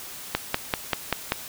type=click train; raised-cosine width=0.3 ms; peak=-5 dBFS; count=6; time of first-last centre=0.35-1.321 s; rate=5.15 Hz; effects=white hiss -39 dBFS RMS until 1.48 s